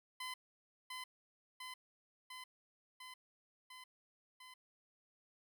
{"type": "tone with echo", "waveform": "15% pulse", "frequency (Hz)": 1019, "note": "C6", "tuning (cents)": -46, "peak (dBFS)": -36, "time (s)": [0.2, 0.34], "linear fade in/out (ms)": 5, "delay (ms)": 700, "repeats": 6, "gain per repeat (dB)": -2, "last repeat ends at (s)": 4.54, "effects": []}